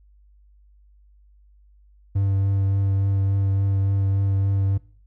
triangle tone with vibrato, 98 Hz, G2, in tune, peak -16 dBFS, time 2.15-4.78 s, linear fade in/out 10 ms, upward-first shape triangle, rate 3.5 Hz, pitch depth 15 cents each way, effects noise-tail reverb RT60 0.4 s tail -19 dB re dry + added 50 Hz sine -51 dBFS peak until 5.06 s

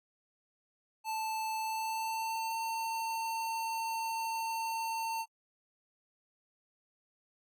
square tone with pitch glide, 880 to 903.2 Hz, A5 to A5, 0 to +45 cents, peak -34 dBFS, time 1.04-5.26 s, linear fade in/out 50 ms, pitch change +45 cents, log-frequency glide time 1.59-2.58 s, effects AAC 64 kbps

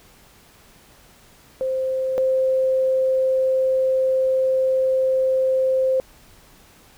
sine tone pair in turn, 523.3 / 523.3 Hz, C5 / C5, 0 / 0 cents, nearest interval unison, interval 0 cents, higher neither, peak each -20 / -16 dBFS, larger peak second, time 1.61-2.18 / 2.18-6 s, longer second, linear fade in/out 0 ms, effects pink hiss -51 dBFS RMS until 6.97 s

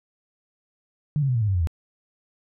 sine tone with pitch steps, 149.5 / 137.09 / 125.71 / 115.28 / 105.71 / 96.94 / 88.89 / 81.52 Hz, D3 / C#3 / B2 / A#2 / G#2 / G2 / F2 / E2, +31 / -19 / +31 / -19 / +31 / -19 / +31 / -19 cents, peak -19 dBFS, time 1.16-1.672 s, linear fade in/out 0 ms, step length 64 ms, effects none

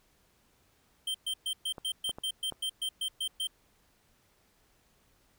square tone bursts, 3136 Hz, G7, in tune, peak -31 dBFS, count 13, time 1.07-3.472 s, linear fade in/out 5 ms, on 74 ms, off 120 ms
clicks, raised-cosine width 1 ms, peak -28 dBFS, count 4, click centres 1.782 / 2.094 / 2.185 / 2.523 s
effects pink hiss -68 dBFS RMS until 5.38 s

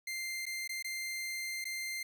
sawtooth tone with dropouts, 2093 Hz, C7, in tune, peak -33 dBFS, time 0.07-2.03 s, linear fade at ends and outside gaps 5 ms, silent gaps 0.456-0.464 / 0.677-0.692 / 0.826-0.844 / 1.643-1.652 s, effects none

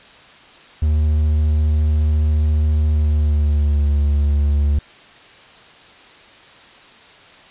triangle tone with pitch glide, 76.2 to 72.34 Hz, D#2 to D2, -36 to -26 cents, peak -11 dBFS, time 0.82-4.79 s, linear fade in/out 5 ms, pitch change -90 cents, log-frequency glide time 2.91-3.89 s, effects white hiss -44 dBFS RMS until 7.5 s + resampled to 8000 Hz

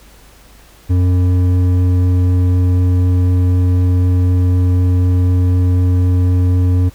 sine tone with hard clipping, 90.4 Hz, F#2, 40 cents flat, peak -11 dBFS, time 0.89-6.9 s, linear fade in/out 20 ms, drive 8 dB, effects added 50 Hz sine -44 dBFS peak until 6.94 s + pink hiss -45 dBFS RMS until 6.94 s

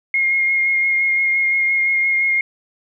sine tone with vibrato, 2142 Hz, C7, 40 cents sharp, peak -14 dBFS, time 0.14-2.41 s, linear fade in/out 2 ms, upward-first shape sine, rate 5.8 Hz, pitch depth 15 cents each way, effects none

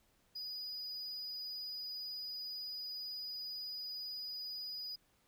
triangle tone, 4941 Hz, D#8, 13 cents flat, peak -40 dBFS, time 0.35-4.96 s, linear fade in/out 10 ms, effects pink hiss -73 dBFS RMS until 5.27 s

